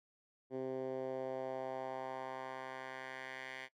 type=tone with band-pass filter sweep; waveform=10% pulse; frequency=131 Hz; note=C3; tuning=2 cents sharp; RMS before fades=-43 dBFS; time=0.5-3.69 s; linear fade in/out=50 ms; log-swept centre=360 to 2200 Hz; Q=1.8; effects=noise-tail reverb RT60 0.1 s tail -21 dB re dry